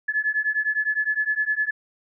sine beating tone pair, 1713 / 1722.8 Hz, A6 / A6, -47 / -37 cents, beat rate 9.8 Hz, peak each -24 / -24 dBFS, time 0.08-1.71 s, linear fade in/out 10 ms, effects none

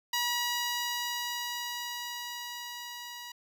10% pulse tone with level ramp, 964 Hz, B5, 42 cents flat, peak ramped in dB -19 to -33 dBFS, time 0.13-3.32 s, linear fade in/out 5 ms, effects none

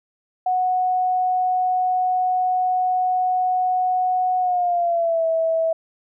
sine tone with pitch glide, 736 to 651.9 Hz, F#5 to E5, -9 to -19 cents, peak -17 dBFS, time 0.46-5.73 s, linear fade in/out 5 ms, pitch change -210 cents, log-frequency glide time 4.39-5.26 s, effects none

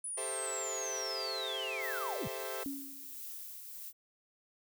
sine linear sweep, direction down, 9956 to 74.2 Hz, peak -37 dBFS, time 0.04-2.28 s, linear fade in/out 5 ms
sawtooth chord, A minor seventh, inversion third, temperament equal, 392 / 440 / 523.3 / 659.3 Hz, G4 / A4 / C5 / E5, 0 / 0 / 0 / 0 cents, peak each -41 / -41 / -39 / -41 dBFS, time 0.17-2.64 s, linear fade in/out 10 ms
violet noise with tremolo, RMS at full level -44 dBFS, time 1.79-3.93 s, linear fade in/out 50 ms, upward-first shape triangle, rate 1.5 Hz, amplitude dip 40%
sine tone with exponential decay, 276.3 Hz, C#4, 6 cents flat, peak -34 dBFS, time 2.66-3.22 s, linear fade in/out 0 ms, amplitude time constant 120 ms
effects none

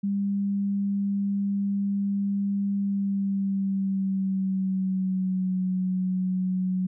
sine tone with pitch glide, 199.5 to 185.07 Hz, G3 to F#3, +31 to +1 cents, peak -23 dBFS, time 0.03-6.87 s, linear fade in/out 10 ms, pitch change -130 cents, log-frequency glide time 2.77-5.59 s, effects none

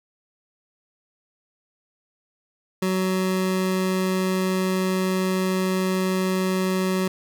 25% pulse tone, 186.9 Hz, F#3, 18 cents sharp, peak -17 dBFS, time 2.82-7.08 s, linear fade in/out 5 ms, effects none

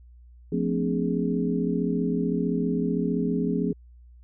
sine tone cluster, 175.6 / 221.7 / 257.2 / 291.1 / 415.3 Hz, F3 / A3 / C4 / D4 / G#4, +10 / +13 / -30 / -15 / 0 cents, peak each -27 / -30 / -28 / -32 / -30 dBFS, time 0.52-3.73 s, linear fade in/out 5 ms, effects added 60 Hz sine -47 dBFS peak until 4.23 s

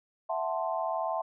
sine chord, F# half-diminished seventh, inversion third, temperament equal, 659.3 / 740 / 880 / 1046.5 Hz, E5 / F#5 / A5 / C6, 0 / 0 / 0 / 0 cents, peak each -32 / -35 / -35 / -36 dBFS, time 0.29-1.22 s, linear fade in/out 10 ms, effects none

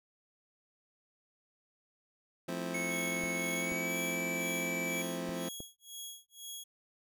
25% pulse chord, F major seventh, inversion none, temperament just, 174.61 / 218.3 / 261.9 / 327.4 Hz, F3 / A3 / C4 / E4, 0 / -13 / +2 / -12 cents, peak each -36 / -41 / -37 / -41 dBFS, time 2.48-5.49 s, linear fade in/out 5 ms
square tone with pitch glide, 2200 to 2311 Hz, C#7 to D7, -14 to -28 cents, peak -36 dBFS, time 2.74-5.02 s, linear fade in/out 5 ms, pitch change +86 cents, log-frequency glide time 3.53-3.97 s
15% pulse tone with tremolo, 3322 Hz, G#7, in tune, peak -34 dBFS, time 2.9-6.64 s, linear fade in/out 10 ms, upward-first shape sine, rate 2 Hz, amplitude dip 100%
clicks, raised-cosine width 2 ms, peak -30 dBFS, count 4, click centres 3.238 / 3.721 / 5.292 / 5.604 s
effects none

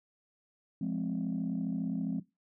sine chord, F minor, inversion none, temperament just, 174.61 / 209.5 / 261.9 Hz, F3 / Ab3 / C4, 0 / +15 / +2 cents, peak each -34 / -34 / -34 dBFS, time 0.81-2.2 s, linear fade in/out 5 ms, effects noise-tail reverb RT60 0.2 s tail -17 dB re dry + tanh soft clip ceiling -25 dBFS

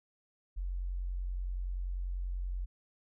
sine tone, 45.2 Hz, F#1, 40 cents flat, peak -33 dBFS, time 0.56-2.66 s, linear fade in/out 20 ms, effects none

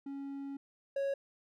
triangle tone pair in turn, 277.2 / 552.5 Hz, C#4 / C#5, 0 / -6 cents, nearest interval octave, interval 1194 cents, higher second, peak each -37 / -29 dBFS, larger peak second, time 0.06-0.57 / 0.96-1.14 s, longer first, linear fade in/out 5 ms, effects none

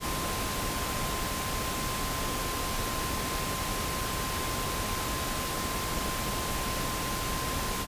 sine tone in noise, 1043 Hz, C6, 6 cents flat, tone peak -37 dBFS, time 0-7.87 s, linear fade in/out 50 ms, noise pink, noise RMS -32 dBFS, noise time 0-7.87 s, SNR -8 dB, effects resampled to 32000 Hz

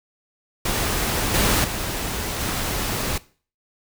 pink noise with level steps, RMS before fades -23 / -19 / -27 / -25 dBFS, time 0.65-3.18 s, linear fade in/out 5 ms, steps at 1.34 / 1.64 / 2.4 s, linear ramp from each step 2 ms, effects noise-tail reverb RT60 0.4 s tail -19 dB re dry

